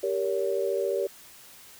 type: chord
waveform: sine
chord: G diminished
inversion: none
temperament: equal with one note detuned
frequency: 392 / 466.2 / 567.3 Hz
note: G4 / Bb4 / Db5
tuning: 0 / 0 / +40 cents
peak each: -28 / -30 / -29 dBFS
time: 0.03-1.07 s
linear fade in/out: 5 ms
effects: white hiss -50 dBFS RMS until 1.79 s